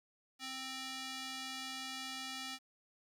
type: tone with band-pass filter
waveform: square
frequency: 262.6 Hz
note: C4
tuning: 6 cents sharp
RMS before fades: -44 dBFS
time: 0.39-2.59 s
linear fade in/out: 50 ms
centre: 4100 Hz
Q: 0.98
effects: 10-bit